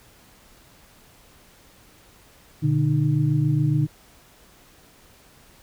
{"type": "tone cluster", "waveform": "sine", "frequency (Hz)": [120.9, 148.1, 306.9], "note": ["B2", "D3", "D#4"], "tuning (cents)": [-36, 15, -24], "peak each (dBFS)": [-24, -19, -27], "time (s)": [2.62, 3.87], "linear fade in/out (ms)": 20, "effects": ["pink hiss -53 dBFS RMS until 5.62 s"]}